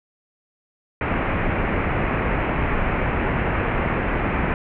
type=low-pass noise; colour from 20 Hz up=pink; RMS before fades=-22 dBFS; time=1.01-4.54 s; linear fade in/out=2 ms; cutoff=2500 Hz; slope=48 dB/octave; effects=none